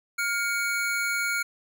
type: tone pair together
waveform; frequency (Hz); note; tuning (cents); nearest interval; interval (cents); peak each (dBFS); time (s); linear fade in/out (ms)
square; 1411.1 / 2240; F6 / C#7; +17 / +18; minor sixth; 801; -28 / -29; 0.18-1.43; 10
effects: none